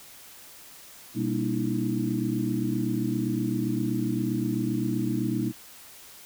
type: tone cluster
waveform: sine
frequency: 124.1 / 199.6 / 236.7 / 298.7 / 326.4 Hz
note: B2 / G3 / A#3 / D4 / E4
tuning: +9 / +32 / +27 / +29 / -17 cents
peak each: -31 dBFS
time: 1.14-5.53 s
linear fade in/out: 50 ms
effects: white hiss -48 dBFS RMS until 6.25 s